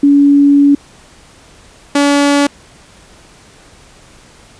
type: tone pair in turn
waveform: sine / sawtooth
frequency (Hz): 284 / 285.3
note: C#4 / C#4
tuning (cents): +42 / +50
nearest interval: unison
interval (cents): 8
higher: second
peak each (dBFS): -4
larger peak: neither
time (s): 0.03-0.75 / 1.95-2.47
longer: first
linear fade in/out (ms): 5
effects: pink hiss -42 dBFS RMS until 4.59 s + resampled to 22050 Hz